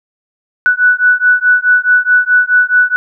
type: beating tone pair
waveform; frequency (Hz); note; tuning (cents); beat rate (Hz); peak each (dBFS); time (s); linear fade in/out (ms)
sine; 1480 / 1484.7; F#6 / F#6; 0 / +6; 4.7; -10; 0.66-2.96; 0
effects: none